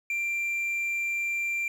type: tone with quantisation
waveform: triangle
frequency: 2366 Hz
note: D7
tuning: 12 cents sharp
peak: -25 dBFS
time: 0.1-1.68 s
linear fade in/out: 2 ms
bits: 9
effects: none